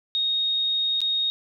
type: tone with dropouts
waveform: sine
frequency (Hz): 3729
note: A#7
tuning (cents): 0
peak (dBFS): -21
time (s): 0.15-1.3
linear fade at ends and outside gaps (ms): 0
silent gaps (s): 1.005-1.016
effects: none